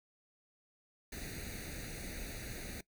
pink noise with comb filter, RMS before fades -44 dBFS, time 1.12-2.81 s, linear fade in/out 5 ms, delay 0.47 ms, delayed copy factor +0.85, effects noise-tail reverb RT60 0.1 s tail -20 dB re dry

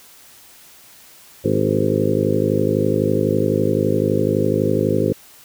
harmonic tone with a mistuned harmonic, 51.91 Hz, G#1, in tune, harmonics 2 / 3 / 4 / 5 / 6 / 7 / 8 / 9 / 10, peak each -24 / -24 / -24 / -24 / -24 / -24 / -24 / -24 / -24 dBFS, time 1.44-5.13 s, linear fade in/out 10 ms, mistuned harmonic 7, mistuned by +53 cents, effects white hiss -46 dBFS RMS until 5.44 s

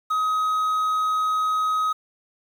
triangle tone with quantisation, 1264 Hz, D#6, 27 cents sharp, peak -18 dBFS, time 0.1-1.93 s, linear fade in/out 10 ms, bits 8, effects none

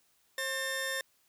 sawtooth tone pair together, 535.1 / 1800 Hz, C5 / A6, +39 / +39 cents, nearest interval octave + major sixth, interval 2100 cents, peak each -34 / -30 dBFS, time 0.38-1.01 s, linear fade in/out 2 ms, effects white hiss -70 dBFS RMS until 1.28 s

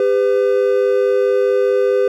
triangle tone pair together, 400.2 / 504.9 Hz, G4 / B4, +36 / +38 cents, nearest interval major third, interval 402 cents, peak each -13 dBFS, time 0-2.08 s, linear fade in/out 2 ms, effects none

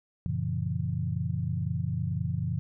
sine chord, F# dominant seventh, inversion none, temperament equal with one note detuned, 92.5 / 116.54 / 138.59 / 168.28 Hz, F#2 / A#2 / C#3 / E3, 0 / 0 / 0 / +36 cents, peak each -33 dBFS, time 0.26-2.59 s, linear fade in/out 0 ms, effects none

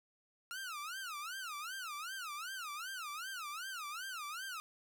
sawtooth tone with vibrato, 1357 Hz, E6, 50 cents sharp, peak -38 dBFS, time 0.51-4.6 s, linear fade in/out 0 ms, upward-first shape sine, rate 2.6 Hz, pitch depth 270 cents each way, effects none

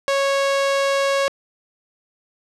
sawtooth tone, 552 Hz, C#5, 7 cents flat, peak -13 dBFS, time 0.08-1.28 s, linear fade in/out 0 ms, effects low-pass 7000 Hz 12 dB/octave

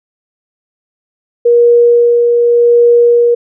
sine tone with tremolo, 475.6 Hz, A#4, 35 cents sharp, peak -3 dBFS, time 1.45-3.35 s, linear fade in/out 10 ms, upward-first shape sine, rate 0.87 Hz, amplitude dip 30%, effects none

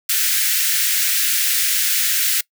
white high-pass noise, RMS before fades -18 dBFS, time 0.09-2.41 s, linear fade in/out 5 ms, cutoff 1500 Hz, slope 48 dB/octave, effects noise-tail reverb RT60 0.1 s tail -23 dB re dry

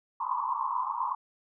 white band-pass noise, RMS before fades -31 dBFS, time 0.2-1.15 s, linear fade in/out 5 ms, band 910 to 1100 Hz, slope 96 dB/octave, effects none

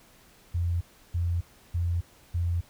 sine tone bursts, 86.2 Hz, F2, 22 cents flat, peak -24 dBFS, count 4, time 0.54-2.61 s, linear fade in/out 10 ms, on 270 ms, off 330 ms, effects pink hiss -57 dBFS RMS until 2.69 s

